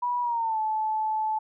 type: tone with pitch glide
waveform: sine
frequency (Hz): 975 to 868.6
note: B5 to A5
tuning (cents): -23 to -23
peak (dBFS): -24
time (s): 0.02-1.39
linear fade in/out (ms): 10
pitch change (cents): -200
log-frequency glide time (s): 0.21-0.59
effects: none